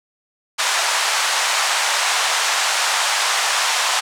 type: band-pass noise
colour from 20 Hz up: pink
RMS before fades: -19 dBFS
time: 0.58-4.01 s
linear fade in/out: 20 ms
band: 770 to 8700 Hz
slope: 24 dB/octave
effects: none